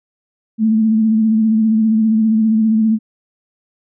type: tone with vibrato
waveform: sine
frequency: 220 Hz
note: A3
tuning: in tune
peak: -10 dBFS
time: 0.58-2.99 s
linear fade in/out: 50 ms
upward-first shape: sine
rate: 15 Hz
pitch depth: 38 cents each way
effects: none